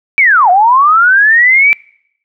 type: linear two-way sweep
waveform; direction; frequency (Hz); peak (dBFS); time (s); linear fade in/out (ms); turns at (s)
sine; down then up; 2346 to 698.5 to 2346; -4; 0.18-1.73; 0; 0.5
effects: noise-tail reverb RT60 0.7 s tail -26 dB re dry